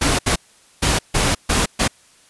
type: noise bursts at uneven times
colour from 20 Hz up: pink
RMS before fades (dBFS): -17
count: 6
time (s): 0.01-0.19 / 0.26-0.36 / 0.82-0.99 / 1.14-1.35 / 1.49-1.66 / 1.79-1.88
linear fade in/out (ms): 10
effects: white hiss -52 dBFS RMS until 2.29 s + resampled to 24000 Hz